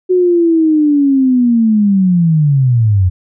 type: linear sweep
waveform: sine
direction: down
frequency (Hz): 370 to 87.31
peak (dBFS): -7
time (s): 0.09-3.1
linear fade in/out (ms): 20
effects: none